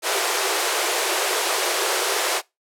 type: high-pass noise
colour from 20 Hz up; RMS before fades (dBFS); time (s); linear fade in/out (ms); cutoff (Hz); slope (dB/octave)
pink; -22; 0.02-2.42; 50; 350; 96
effects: noise-tail reverb RT60 0.2 s tail -22 dB re dry + low-pass 12000 Hz 12 dB/octave